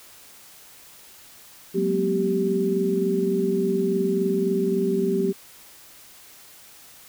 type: tone cluster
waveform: sine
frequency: 185.1 / 204.5 / 228.7 / 252.1 / 388.8 Hz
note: F#3 / G#3 / A#3 / B3 / G4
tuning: +1 / -26 / -33 / +36 / -14 cents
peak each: -26 / -31 / -30 / -30 / -22 dBFS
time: 1.74-5.33 s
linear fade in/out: 20 ms
effects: white hiss -48 dBFS RMS until 7.08 s